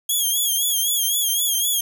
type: tone with vibrato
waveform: 5% pulse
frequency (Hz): 3287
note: G#7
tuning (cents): -19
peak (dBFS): -11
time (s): 0.09-1.81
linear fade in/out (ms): 5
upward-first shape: sine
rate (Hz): 3.9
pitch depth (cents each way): 75
effects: none